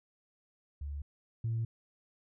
sine tone pair in turn, 71.8 / 113.98 Hz, D2 / A#2, -39 / -38 cents, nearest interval minor sixth, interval 801 cents, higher second, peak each -36 / -29 dBFS, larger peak second, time 0.81-1.02 / 1.44-1.65 s, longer neither, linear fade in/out 5 ms, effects tanh soft clip ceiling -27 dBFS

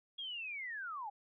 sine linear sweep, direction down, 3322 to 780 Hz, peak -40 dBFS, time 0.18-1.1 s, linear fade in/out 10 ms, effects none

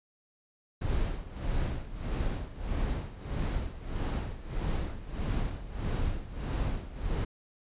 brown noise with tremolo, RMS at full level -29 dBFS, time 0.81-7.25 s, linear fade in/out 10 ms, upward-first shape sine, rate 1.6 Hz, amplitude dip 80%, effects resampled to 8000 Hz

